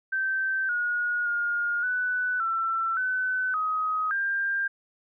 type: tone with pitch steps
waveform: sine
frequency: 1552 / 1445 / 1421 / 1492 / 1341 / 1512 / 1261 / 1594 Hz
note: G6 / F#6 / F6 / F#6 / E6 / F#6 / D#6 / G6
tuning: -18 / -41 / +30 / +14 / +29 / +37 / +23 / +28 cents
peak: -24 dBFS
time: 0.12-4.68 s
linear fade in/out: 10 ms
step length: 570 ms
effects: none